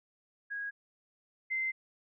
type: tone pair in turn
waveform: sine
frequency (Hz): 1647 / 2075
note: G#6 / C7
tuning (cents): -15 / -15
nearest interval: major third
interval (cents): 400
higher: second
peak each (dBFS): -35 / -30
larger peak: second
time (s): 0.5-0.71 / 1.5-1.72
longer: second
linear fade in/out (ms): 20
effects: none